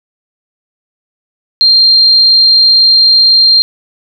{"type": "tone", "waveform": "sine", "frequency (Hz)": 4186, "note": "C8", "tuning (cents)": 0, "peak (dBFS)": -3, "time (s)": [1.61, 3.62], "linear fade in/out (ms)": 0, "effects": []}